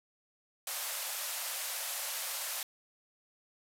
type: band-pass noise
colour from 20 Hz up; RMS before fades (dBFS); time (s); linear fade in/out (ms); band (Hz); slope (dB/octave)
white; -38; 0.67-2.63; 2; 510 to 15000; 96
effects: none